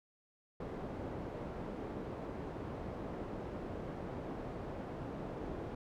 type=low-pass noise; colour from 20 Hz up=white; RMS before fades=-43 dBFS; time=0.6-5.75 s; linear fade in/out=5 ms; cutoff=500 Hz; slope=12 dB/octave; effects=none